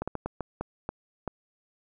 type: slowing click train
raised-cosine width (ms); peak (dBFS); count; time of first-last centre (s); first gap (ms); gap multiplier
1; -17; 8; 0.02-1.277; 56; 1.38
effects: none